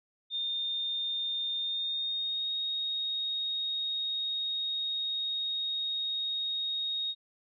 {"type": "tone with pitch glide", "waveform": "sine", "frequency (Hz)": [3633, 3739], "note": ["A#7", "A#7"], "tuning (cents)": [-45, 4], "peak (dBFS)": -30, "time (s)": [0.3, 7.15], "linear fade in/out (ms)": 50, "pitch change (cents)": 49, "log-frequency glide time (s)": [1.57, 2.51], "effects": []}